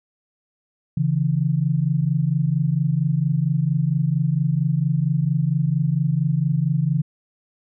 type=tone pair together; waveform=sine; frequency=138.59 / 162.97 Hz; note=C#3 / E3; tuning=0 / -19 cents; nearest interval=minor third; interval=281 cents; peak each=-20 dBFS; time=0.97-7.02 s; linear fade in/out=5 ms; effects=none